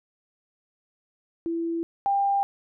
sine tone pair in turn, 333.7 / 796.4 Hz, E4 / G5, +21 / +27 cents, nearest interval octave + minor third, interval 1506 cents, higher second, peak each -25 / -20 dBFS, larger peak second, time 1.46-1.83 / 2.06-2.43 s, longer neither, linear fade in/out 0 ms, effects none

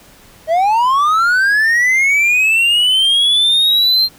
triangle linear sweep, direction up, 619 to 4186 Hz, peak -8 dBFS, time 0.47-4.09 s, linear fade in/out 50 ms, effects pink hiss -44 dBFS RMS until 4.18 s

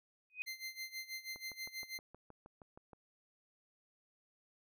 sine tone with exponential growth, 2502 Hz, D#7, 9 cents sharp, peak -33 dBFS, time 0.3-0.42 s, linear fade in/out 0 ms, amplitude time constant 24 ms
25% pulse tone with tremolo, 2080 Hz, C7, 11 cents flat, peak -37 dBFS, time 0.46-1.99 s, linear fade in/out 20 ms, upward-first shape sine, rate 6.2 Hz, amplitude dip 85%
click train, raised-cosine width 1 ms, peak -40 dBFS, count 11, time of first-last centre 1.36-2.932 s, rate 6.36 Hz
effects none

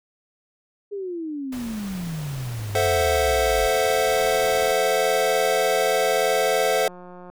sine exponential sweep, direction down, 415.3 to 48.55 Hz, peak -27 dBFS, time 0.91-3.68 s, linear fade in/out 20 ms
pink noise, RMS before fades -39 dBFS, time 1.52-4.72 s, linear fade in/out 5 ms
square chord, F# half-diminished seventh, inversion first, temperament equal, 440 / 523.3 / 659.3 / 740 Hz, A4 / C5 / E5 / F#5, 0 / 0 / 0 / 0 cents, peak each -25 / -24 / -25 / -26 dBFS, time 2.75-6.88 s, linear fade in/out 2 ms
click train, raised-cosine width 1 ms, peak -29 dBFS, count 563, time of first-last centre 4.16-7.3 s, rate 179 Hz
effects none

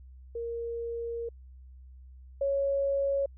sine tone pair in turn, 466.2 / 554.4 Hz, A#4 / C#5, 0 / 0 cents, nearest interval minor third, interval 300 cents, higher second, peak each -32 / -25 dBFS, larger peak second, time 0.35-1.29 / 2.41-3.26 s, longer first, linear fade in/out 5 ms, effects added 64 Hz sine -47 dBFS peak until 3.37 s

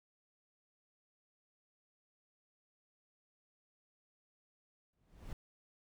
brown noise with exponential growth, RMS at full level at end -43 dBFS, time 4.93-5.33 s, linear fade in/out 2 ms, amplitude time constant 85 ms, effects none

